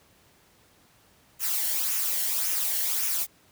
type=noise with flanger; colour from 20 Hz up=blue; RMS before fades=-27 dBFS; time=1.39-3.27 s; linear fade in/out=50 ms; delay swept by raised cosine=0.23 to 0.83 ms; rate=1.8 Hz; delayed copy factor=-0.5; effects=pink hiss -60 dBFS RMS until 3.51 s + high-pass 60 Hz 12 dB/octave